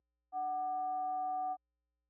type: tone with frequency modulation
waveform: sine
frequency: 746 Hz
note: F#5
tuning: 14 cents sharp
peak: -33 dBFS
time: 0.32-1.57 s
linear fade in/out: 50 ms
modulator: 447 Hz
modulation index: 0.3
effects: added 60 Hz sine -53 dBFS peak until 2.09 s + high-pass 400 Hz 12 dB/octave